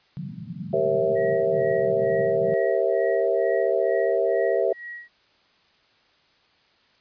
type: band-pass noise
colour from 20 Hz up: white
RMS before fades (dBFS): -35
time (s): 0.17-2.54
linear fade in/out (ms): 0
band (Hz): 120 to 200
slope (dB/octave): 48
type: chord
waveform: sine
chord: G diminished seventh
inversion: none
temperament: equal with one note detuned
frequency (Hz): 392 / 466.2 / 541.4 / 659.3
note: G4 / Bb4 / Db5 / Fb5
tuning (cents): 0 / 0 / -41 / 0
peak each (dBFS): -25 / -25 / -25 / -24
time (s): 0.73-4.73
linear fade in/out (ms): 5
type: tone with tremolo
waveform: sine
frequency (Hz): 1909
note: A#6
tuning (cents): +41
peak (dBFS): -33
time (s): 1.15-5.09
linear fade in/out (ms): 20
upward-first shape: sine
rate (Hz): 2.2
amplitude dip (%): 100
effects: white hiss -61 dBFS RMS until 7 s + resampled to 11025 Hz